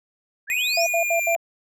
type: linear sweep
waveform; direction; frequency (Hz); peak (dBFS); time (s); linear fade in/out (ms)
sine; up; 1532 to 6250; -24; 0.47-0.89; 50
type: tone with pitch glide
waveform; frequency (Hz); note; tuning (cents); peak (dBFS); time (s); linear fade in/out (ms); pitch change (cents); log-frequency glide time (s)
square; 2483 to 2382; D#7 to D7; -4 to +24; -23; 0.5-1.35; 0; -72; 0.7-1.23
type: tone bursts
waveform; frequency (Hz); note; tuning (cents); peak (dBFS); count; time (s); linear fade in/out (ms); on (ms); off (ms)
sine; 674; E5; +38; -19; 4; 0.77-1.364; 5; 96; 70
effects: none